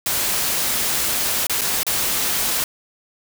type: noise with dropouts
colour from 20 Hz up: white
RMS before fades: -21 dBFS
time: 0.06-2.64 s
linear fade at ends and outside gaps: 2 ms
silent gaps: 1.468-1.496 / 1.611-1.616 / 1.832-1.866 s
effects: none